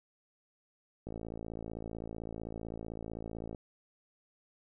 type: click train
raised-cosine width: 2 ms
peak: -28 dBFS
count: 139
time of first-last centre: 1.07-3.548 s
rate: 55.7 Hz
effects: none